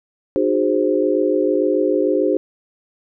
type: tone cluster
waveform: sine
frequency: 304.1 / 366 / 412.8 / 524 Hz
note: D#4 / F#4 / G#4 / C5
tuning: -40 / -19 / -10 / +2 cents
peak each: -20 dBFS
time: 0.36-2.37 s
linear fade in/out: 0 ms
effects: none